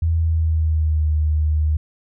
sine tone with pitch glide, 82.2 to 76.7 Hz, E2 to D#2, -4 to -24 cents, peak -15 dBFS, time 0.02-1.77 s, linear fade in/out 5 ms, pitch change -120 cents, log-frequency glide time 0.12-1.09 s, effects none

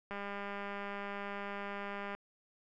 click train, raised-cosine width 0.5 ms, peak -27 dBFS, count 411, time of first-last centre 0.11-2.15 s, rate 201 Hz, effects none

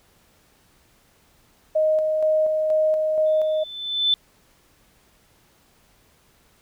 sine tone with tremolo, 623 Hz, D#5, 2 cents sharp, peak -16 dBFS, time 1.75-3.64 s, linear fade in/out 10 ms, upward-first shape square, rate 2.1 Hz, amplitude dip 30%
sine tone with exponential growth, 3520 Hz, A7, in tune, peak -14 dBFS, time 3.26-4.14 s, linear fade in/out 1 ms, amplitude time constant 190 ms
effects pink hiss -59 dBFS RMS until 6.61 s

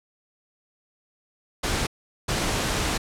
pink noise bursts at uneven times, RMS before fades -25 dBFS, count 2, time 1.63-1.87 / 2.28-2.98 s, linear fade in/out 10 ms, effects low-pass 9000 Hz 12 dB/octave

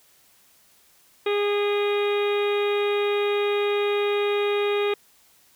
harmonic tone with a mistuned harmonic, 410 Hz, G#4, 22 cents flat, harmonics 1 / 2 / 3 / 4 / 5 / 6 / 7 / 8 / 9, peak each -21 / -34 / -33 / -40 / -36 / -33 / -43 / -39 / -37 dBFS, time 1.26-4.94 s, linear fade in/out 5 ms, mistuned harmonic 9, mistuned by +27 cents, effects white hiss -58 dBFS RMS until 5.55 s

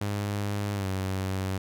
sawtooth tone with pitch glide, 102 to 95.17 Hz, G#2 to F#2, -31 to +49 cents, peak -24 dBFS, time 0.01-1.58 s, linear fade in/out 5 ms, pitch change -120 cents, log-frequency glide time 0.74-0.87 s, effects none

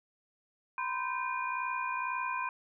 sine tone cluster, 966 / 1028 / 1557 / 2430 Hz, B5 / C6 / G6 / D#7, -39 / -31 / -12 / -42 cents, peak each -39 / -34 / -40 / -39 dBFS, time 0.78-2.49 s, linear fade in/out 2 ms, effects none

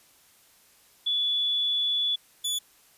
sine / sawtooth tone pair in turn, 3434 / 3449 Hz, A7 / A7, -43 / -35 cents, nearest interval unison, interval 8 cents, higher second, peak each -23 dBFS, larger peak neither, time 1.06-2.16 / 2.44-2.59 s, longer first, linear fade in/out 10 ms, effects white hiss -59 dBFS RMS until 2.97 s + resampled to 32000 Hz

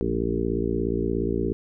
harmonic tone with a mistuned harmonic, 57 Hz, A#1, 38 cents flat, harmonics 1 / 2 / 3 / 4 / 5 / 6 / 7 / 8, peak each -31 / -33 / -33 / -31 / -31 / -30 / -28 / -33 dBFS, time 0.01-1.53 s, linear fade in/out 0 ms, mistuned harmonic 3, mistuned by +45 cents, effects none

